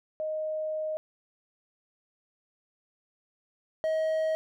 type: tone pair in turn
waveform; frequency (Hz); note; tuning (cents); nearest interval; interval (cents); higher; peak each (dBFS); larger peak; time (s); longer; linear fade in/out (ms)
sine / triangle; 622.3 / 633.9; D#5 / D#5; 0 / +32; unison; 32; second; -29 / -23; second; 0.2-0.97 / 3.84-4.35; first; 0
effects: none